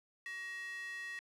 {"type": "tone with high-pass filter", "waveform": "square", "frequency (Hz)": 377.4, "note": "F#4", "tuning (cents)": 34, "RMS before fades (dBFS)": -44, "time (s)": [0.26, 1.19], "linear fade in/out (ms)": 0, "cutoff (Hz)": 2000, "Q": 8.6, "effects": ["low-pass 10000 Hz 12 dB/octave"]}